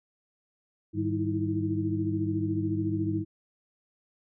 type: tone cluster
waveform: sine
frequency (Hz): 102.3 / 152.2 / 193.4 / 318.6 / 332.5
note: G#2 / D#3 / G3 / D#4 / E4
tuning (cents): -26 / -38 / -23 / +41 / +15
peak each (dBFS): -31 / -38 / -35 / -29 / -36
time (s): 0.93-3.25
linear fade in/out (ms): 50
effects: none